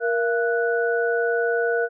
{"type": "tone cluster", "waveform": "sine", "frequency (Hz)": [469.2, 680, 1479], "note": ["A#4", "F5", "F#6"], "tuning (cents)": [11, -46, -1], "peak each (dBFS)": [-21, -27, -25], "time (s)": [0, 1.89], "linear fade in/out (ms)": 50, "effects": []}